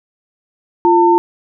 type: tone pair together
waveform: sine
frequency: 346.6 / 900.5 Hz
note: F4 / A5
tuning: -13 / +40 cents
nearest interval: octave + perfect fourth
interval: 1653 cents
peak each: -10 dBFS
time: 0.85-1.18 s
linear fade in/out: 0 ms
effects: none